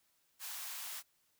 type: high-pass noise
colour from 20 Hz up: white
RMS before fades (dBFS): -44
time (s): 0.39-1.03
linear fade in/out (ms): 50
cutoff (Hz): 740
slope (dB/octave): 24
effects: white hiss -75 dBFS RMS until 1.39 s